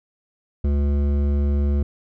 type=tone with hard clipping; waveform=sine; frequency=71.4 Hz; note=D2; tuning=48 cents flat; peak=-19 dBFS; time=0.64-1.83 s; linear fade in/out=5 ms; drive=12 dB; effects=none